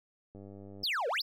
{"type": "click train", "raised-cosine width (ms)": 2, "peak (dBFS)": -36, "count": 49, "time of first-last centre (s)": [0.35, 0.833], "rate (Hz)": 99.4}
{"type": "exponential two-way sweep", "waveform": "triangle", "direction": "down then up", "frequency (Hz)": [5490, 444.1, 5490], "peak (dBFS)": -28, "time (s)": [0.83, 1.22], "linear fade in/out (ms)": 10, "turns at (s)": 1.08}
{"effects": []}